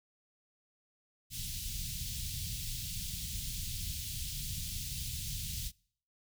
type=band-stop noise; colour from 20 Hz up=pink; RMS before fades=-39 dBFS; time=1.3-5.72 s; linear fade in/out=50 ms; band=150 to 3200 Hz; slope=24 dB/octave; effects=noise-tail reverb RT60 0.6 s tail -26 dB re dry